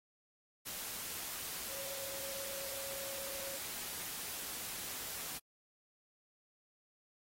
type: tone in noise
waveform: sine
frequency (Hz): 547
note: C#5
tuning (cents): -23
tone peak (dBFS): -48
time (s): 1.69-3.58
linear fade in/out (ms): 20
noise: white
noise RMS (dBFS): -43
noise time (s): 0.65-5.39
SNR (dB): -8
effects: AAC 48 kbps